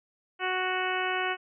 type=harmonic tone; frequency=370 Hz; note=F#4; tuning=in tune; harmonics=1 / 2 / 3 / 4 / 5 / 6 / 7 / 8; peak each=-34 / -33 / -35 / -33 / -36 / -37 / -37 / -38 dBFS; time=0.39-1.37 s; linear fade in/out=50 ms; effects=none